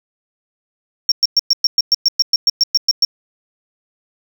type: tone bursts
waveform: triangle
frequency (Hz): 5520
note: F8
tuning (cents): -21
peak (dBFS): -6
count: 15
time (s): 1.09-3.05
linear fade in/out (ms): 2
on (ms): 28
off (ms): 110
effects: tanh soft clip ceiling -5 dBFS + 7-bit